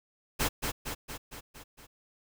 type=noise with echo; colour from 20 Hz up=pink; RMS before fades=-28 dBFS; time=0.39-0.49 s; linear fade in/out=20 ms; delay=230 ms; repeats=6; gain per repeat=-4 dB; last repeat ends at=1.87 s; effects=none